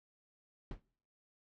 brown noise with exponential decay, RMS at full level -37 dBFS, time 0.71-0.82 s, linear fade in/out 2 ms, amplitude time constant 23 ms, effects noise-tail reverb RT60 0.6 s tail -25 dB re dry + low-pass 4000 Hz 12 dB/octave

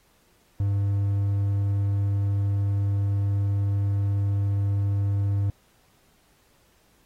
triangle tone, 100 Hz, G2, 35 cents sharp, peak -19 dBFS, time 0.6-5.5 s, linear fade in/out 0 ms, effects pink hiss -63 dBFS RMS until 7.05 s + AAC 48 kbps

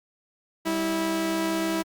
sawtooth tone pair together, 196.16 / 326.1 Hz, G3 / E4, +1 / -19 cents, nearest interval major sixth, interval 880 cents, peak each -28 / -21 dBFS, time 0.65-1.83 s, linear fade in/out 20 ms, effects Opus 48 kbps

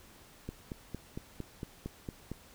click train, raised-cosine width 3 ms, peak -25 dBFS, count 9, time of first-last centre 0.49-2.316 s, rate 4.38 Hz, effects pink hiss -57 dBFS RMS until 2.54 s

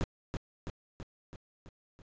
brown noise with echo, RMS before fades -30 dBFS, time 0.01-0.04 s, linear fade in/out 0 ms, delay 330 ms, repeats 6, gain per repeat -4 dB, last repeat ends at 2.02 s, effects resampled to 16000 Hz

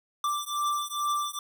square beating tone pair, 1174.7 / 1177 Hz, D6 / D6, 0 / +3 cents, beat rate 2.3 Hz, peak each -31 dBFS, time 0.24-1.39 s, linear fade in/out 2 ms, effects none

